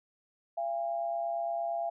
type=tone pair together; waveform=sine; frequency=680 / 808.7 Hz; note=F5 / G#5; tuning=-46 / -46 cents; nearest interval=minor third; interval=300 cents; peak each=-31 / -37 dBFS; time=0.57-1.9 s; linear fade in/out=10 ms; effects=none